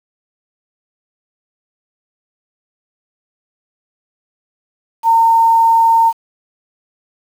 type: tone with quantisation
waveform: sine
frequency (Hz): 912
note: A#5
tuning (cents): -38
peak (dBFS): -7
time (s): 5.03-6.13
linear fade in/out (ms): 50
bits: 6
effects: none